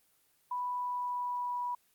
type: tone with pitch glide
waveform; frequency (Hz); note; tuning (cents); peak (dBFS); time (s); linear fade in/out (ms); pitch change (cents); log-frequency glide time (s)
sine; 987.8 to 977.6; B5 to B5; 0 to -18; -32; 0.51-1.75; 5; -18; 0.74-1.63
effects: white hiss -70 dBFS RMS until 1.94 s + Opus 24 kbps